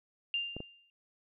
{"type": "tone with exponential decay", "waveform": "sine", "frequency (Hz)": 2794, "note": "F7", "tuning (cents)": 0, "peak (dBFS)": -28, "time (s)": [0.34, 0.9], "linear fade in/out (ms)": 1, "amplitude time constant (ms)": 120}
{"type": "clicks", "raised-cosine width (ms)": 2, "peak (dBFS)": -27, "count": 2, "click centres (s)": [0.566, 0.604]}
{"effects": []}